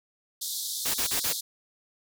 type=band-pass noise; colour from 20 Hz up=pink; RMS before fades=-33 dBFS; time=0.41-1.41 s; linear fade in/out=10 ms; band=3500 to 16000 Hz; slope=96 dB/octave
type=noise bursts; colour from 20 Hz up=white; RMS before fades=-28 dBFS; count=4; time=0.85-1.33 s; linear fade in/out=10 ms; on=93 ms; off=36 ms
effects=none